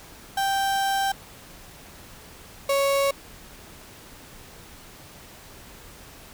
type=tone pair in turn; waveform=35% pulse; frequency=784 / 554.4 Hz; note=G5 / C#5; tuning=0 / 0 cents; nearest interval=tritone; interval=600 cents; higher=first; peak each=-20 / -18 dBFS; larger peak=second; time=0.37-1.12 / 2.69-3.11 s; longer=first; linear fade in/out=5 ms; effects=pink hiss -46 dBFS RMS until 6.33 s